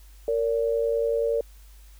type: tone pair together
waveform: sine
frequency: 462 / 572.4 Hz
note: A#4 / D5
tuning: -16 / -45 cents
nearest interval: major third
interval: 371 cents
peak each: -23 / -26 dBFS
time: 0.28-1.41 s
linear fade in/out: 2 ms
effects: added 50 Hz sine -46 dBFS peak until 1.99 s + white hiss -58 dBFS RMS until 1.99 s